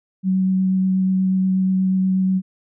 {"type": "tone with vibrato", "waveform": "sine", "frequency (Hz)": 188.1, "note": "F#3", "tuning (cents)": 29, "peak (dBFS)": -15, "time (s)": [0.23, 2.42], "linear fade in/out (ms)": 50, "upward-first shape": "sine", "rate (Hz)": 8.3, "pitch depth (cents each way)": 9, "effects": []}